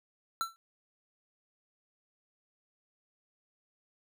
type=tone with exponential decay; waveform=square; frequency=1342 Hz; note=E6; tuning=31 cents sharp; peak=-27 dBFS; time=0.41-0.56 s; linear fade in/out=0 ms; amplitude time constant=32 ms; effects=none